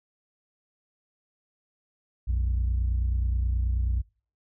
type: tone pair together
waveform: sine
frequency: 60.3 / 89.65 Hz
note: B1 / F2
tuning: -41 / +46 cents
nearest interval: perfect fifth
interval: 687 cents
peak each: -22 / -29 dBFS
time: 2.27-4.02 s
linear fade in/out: 20 ms
effects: noise-tail reverb RT60 0.4 s tail -24 dB re dry + tanh soft clip ceiling -19 dBFS